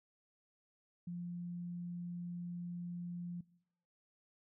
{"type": "tone", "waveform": "sine", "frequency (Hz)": 174.61, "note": "F3", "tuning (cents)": 0, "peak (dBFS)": -40, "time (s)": [1.07, 3.41], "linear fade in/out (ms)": 5, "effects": ["noise-tail reverb RT60 0.8 s tail -23 dB re dry"]}